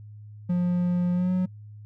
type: tone with pitch glide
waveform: triangle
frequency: 177.3 to 183.55 Hz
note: F3 to F#3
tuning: +26 to -14 cents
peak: -19 dBFS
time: 0.49-1.46 s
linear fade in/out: 10 ms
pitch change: +60 cents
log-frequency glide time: 1.13-1.32 s
effects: noise-tail reverb RT60 0.1 s tail -24 dB re dry + added 105 Hz sine -41 dBFS peak until 1.85 s